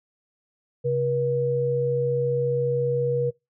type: tone pair together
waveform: sine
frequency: 134.92 / 480.8 Hz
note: C#3 / B4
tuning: -46 / -46 cents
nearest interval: octave + minor seventh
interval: 2200 cents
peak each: -26 / -22 dBFS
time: 0.84-3.31 s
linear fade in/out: 20 ms
effects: noise-tail reverb RT60 0.2 s tail -23 dB re dry